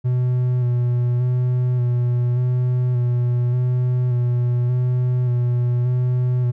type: tone with vibrato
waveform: triangle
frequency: 123.47 Hz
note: B2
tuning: in tune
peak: -14 dBFS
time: 0.04-6.52 s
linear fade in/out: 20 ms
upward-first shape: square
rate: 0.86 Hz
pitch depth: 21 cents each way
effects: none